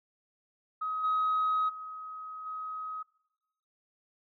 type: tone with level steps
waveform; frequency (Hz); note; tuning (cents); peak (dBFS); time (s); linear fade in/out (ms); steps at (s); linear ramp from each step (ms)
sine; 1266; D#6; +30; -30 / -24 / -39 / -35; 0.81-3.03; 10; 1.03 / 1.68 / 2.45; 20
effects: noise-tail reverb RT60 1.0 s tail -22 dB re dry + tanh soft clip ceiling -22 dBFS